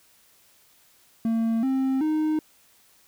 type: tone with pitch steps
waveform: triangle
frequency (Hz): 226.8 / 265.1 / 309.8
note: A#3 / C4 / D#4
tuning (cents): -47 / +23 / -7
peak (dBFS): -19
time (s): 1.25-2.39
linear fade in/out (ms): 2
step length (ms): 380
effects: white hiss -59 dBFS RMS until 3.07 s